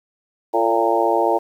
harmonic tone with a mistuned harmonic, 114.8 Hz, A#2, 26 cents flat, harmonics 3 / 4 / 5 / 6 / 7 / 8, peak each -22 / -22 / -22 / -22 / -22 / -22 dBFS, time 0.53-1.39 s, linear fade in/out 20 ms, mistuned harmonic 4, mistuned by -31 cents, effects 8-bit

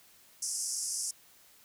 pink band-pass noise, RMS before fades -35 dBFS, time 0.42-1.11 s, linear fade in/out 5 ms, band 5100 to 11000 Hz, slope 96 dB/octave, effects white hiss -60 dBFS RMS until 1.64 s

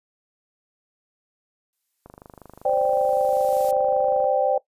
blue noise with exponential growth, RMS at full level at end -37 dBFS, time 1.73-3.71 s, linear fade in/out 0 ms, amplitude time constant 430 ms
click train, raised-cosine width 1 ms, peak -28 dBFS, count 56, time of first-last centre 2.06-4.243 s, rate 25.2 Hz
sine chord, C suspended second, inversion none, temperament just, 523.3 / 588.7 / 784.9 Hz, C5 / D5 / G5, 0 / +4 / +2 cents, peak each -22 dBFS, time 2.65-4.58 s, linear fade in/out 5 ms
effects noise-tail reverb RT60 0.1 s tail -19 dB re dry + resampled to 32000 Hz

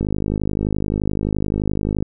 click train, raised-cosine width 3 ms, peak -8 dBFS, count 105, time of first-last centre 0.01-2.026 s, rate 51.6 Hz, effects none

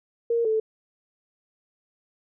sine tone pair in turn, 466.2 / 438.7 Hz, A#4 / A4, 0 / -5 cents, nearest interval minor second, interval 105 cents, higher first, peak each -20 dBFS, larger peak neither, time 0.3-0.45 / 0.45-0.6 s, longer neither, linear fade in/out 5 ms, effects none

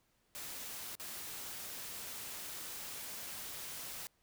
white noise with dropouts, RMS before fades -45 dBFS, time 0.35-4.07 s, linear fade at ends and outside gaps 0 ms, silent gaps 0.953-0.998 s, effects pink hiss -75 dBFS RMS until 4.22 s

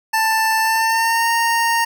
25% pulse tone with pitch glide, 885 to 924.7 Hz, A5 to A#5, +10 to -14 cents, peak -11 dBFS, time 0.13-1.85 s, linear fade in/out 10 ms, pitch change +76 cents, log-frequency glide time 0.6-1.3 s, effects none

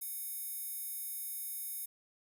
square tone with high-pass filter, 740 Hz, F#5, in tune, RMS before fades -41 dBFS, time 0.01-1.86 s, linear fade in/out 10 ms, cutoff 12000 Hz, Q 1.7, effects none

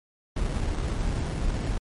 brown noise with sample-and-hold, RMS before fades -27 dBFS, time 0.36-1.78 s, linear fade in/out 5 ms, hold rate 2450 Hz, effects MP3 48 kbps

